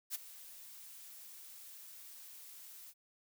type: noise with ADSR envelope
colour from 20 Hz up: blue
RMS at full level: -37 dBFS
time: 0.1-2.94 s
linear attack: 48 ms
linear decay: 16 ms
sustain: -16 dB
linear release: 49 ms
effects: none